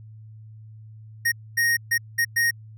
square tone bursts at uneven times, 1864.7 Hz, A#6, in tune, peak -19 dBFS, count 5, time 1.25-1.32 / 1.57-1.77 / 1.91-1.98 / 2.18-2.25 / 2.36-2.51 s, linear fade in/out 10 ms, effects added 109 Hz sine -41 dBFS peak until 2.77 s

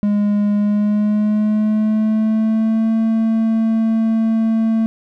triangle tone with pitch glide, 206.2 to 223.6 Hz, G#3 to A3, -12 to +28 cents, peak -11 dBFS, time 0.03-4.86 s, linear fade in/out 0 ms, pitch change +140 cents, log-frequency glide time 0.55-2.93 s, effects none

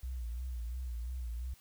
sine tone with vibrato, 60.5 Hz, B1, 35 cents flat, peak -36 dBFS, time 0.03-1.54 s, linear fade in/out 5 ms, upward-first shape sine, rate 2.9 Hz, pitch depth 98 cents each way, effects white hiss -63 dBFS RMS until 1.6 s

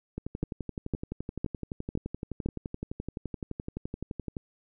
two click trains, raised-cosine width 3 ms, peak -16 / -21 dBFS, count 5 / 50, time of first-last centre 0.43-2.46 / 0.18-4.368 s, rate 1.97 / 11.7 Hz, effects none

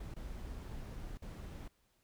brown noise with dropouts, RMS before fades -45 dBFS, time 0-1.68 s, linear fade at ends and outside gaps 5 ms, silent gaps 0.141-0.163 / 1.175-1.22 s, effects pink hiss -75 dBFS RMS until 2.03 s

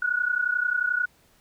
sine tone pair together, 1448.7 / 1480 Hz, F#6 / F#6, -37 / 0 cents, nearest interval unison, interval 37 cents, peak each -25 dBFS, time 0.02-1.06 s, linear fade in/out 5 ms, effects pink hiss -61 dBFS RMS until 1.4 s

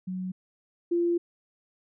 sine tone pair in turn, 185 / 344.4 Hz, F#3 / F4, 0 / -24 cents, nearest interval major seventh, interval 1076 cents, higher second, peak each -30 / -22 dBFS, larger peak second, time 0.07-0.32 / 0.91-1.18 s, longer second, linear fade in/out 10 ms, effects none

